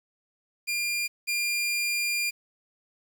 sawtooth tone pair in turn, 2400 / 2400 Hz, D7 / D7, +37 / +37 cents, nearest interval unison, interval 0 cents, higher neither, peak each -23 / -22 dBFS, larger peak second, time 0.67-1.08 / 1.27-2.31 s, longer second, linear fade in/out 20 ms, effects 9-bit

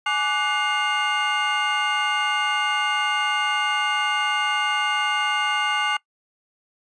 triangle tone cluster, 840 / 1170 / 1484 / 2120 / 2823 Hz, G#5 / D6 / F#6 / C7 / F7, +19 / -7 / +5 / +22 / +18 cents, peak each -25 dBFS, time 0.06-5.97 s, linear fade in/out 5 ms, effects noise-tail reverb RT60 0.1 s tail -22 dB re dry + resampled to 22050 Hz

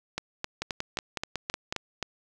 two click trains, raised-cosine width 0.2 ms, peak -13 / -13 dBFS, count 7 / 8, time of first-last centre 0.62-1.725 / 0.18-2.027 s, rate 5.43 / 3.79 Hz, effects none

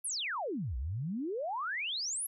sine exponential two-way sweep, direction down then up, 11740 to 57.2 to 11740 Hz, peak -33 dBFS, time 0.04-2.27 s, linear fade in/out 10 ms, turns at 0.77 s, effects none

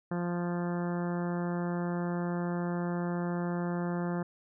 harmonic tone, 174.61 Hz, F3, in tune, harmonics 1 / 2 / 3 / 4 / 5 / 6 / 7 / 8 / 9 / 10, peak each -31 / -37 / -41 / -43 / -45 / -47 / -48 / -49 / -50 / -51 dBFS, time 0.11-4.23 s, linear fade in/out 5 ms, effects none

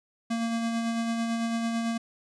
square tone with tremolo, 229.9 Hz, A#3, 24 cents flat, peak -26 dBFS, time 0.3-1.98 s, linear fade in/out 10 ms, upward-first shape sine, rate 9 Hz, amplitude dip 30%, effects resampled to 22050 Hz

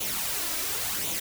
white noise with flanger, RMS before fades -30 dBFS, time 0-1.2 s, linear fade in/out 10 ms, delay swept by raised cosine 0.29 to 3.09 ms, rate 0.92 Hz, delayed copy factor +0.55, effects none

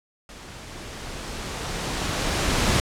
pink noise with level ramp, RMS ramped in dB -42 to -20 dBFS, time 0.29-2.8 s, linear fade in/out 2 ms, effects low-pass 8000 Hz 12 dB/octave

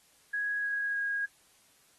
sine tone with pitch steps, 1661.2 / 1649.7 / 1638.3 Hz, G#6 / G#6 / G#6, 0 / -12 / -24 cents, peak -29 dBFS, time 0.33-1.26 s, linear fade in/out 10 ms, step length 310 ms, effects white hiss -64 dBFS RMS until 1.98 s + AAC 32 kbps

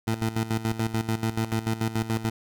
20% pulse tone with tremolo, 111.9 Hz, A2, 30 cents sharp, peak -18 dBFS, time 0.07-2.3 s, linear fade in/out 10 ms, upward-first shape square, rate 6.9 Hz, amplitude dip 75%, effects none

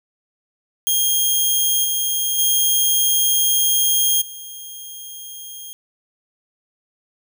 5% pulse tone with level steps, 3236 Hz, G#7, 46 cents flat, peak -7 / -10 / -6 / -24 dBFS, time 0.87-5.73 s, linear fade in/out 0 ms, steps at 1.84 / 2.38 / 4.21 s, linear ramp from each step 10 ms, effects none

